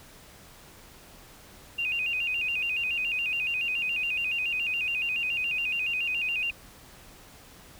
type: tone with vibrato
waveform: sine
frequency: 2637 Hz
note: E7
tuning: in tune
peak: -26 dBFS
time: 1.78-6.51 s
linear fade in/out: 10 ms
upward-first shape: square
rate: 7.1 Hz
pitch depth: 90 cents each way
effects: pink hiss -51 dBFS RMS until 7.79 s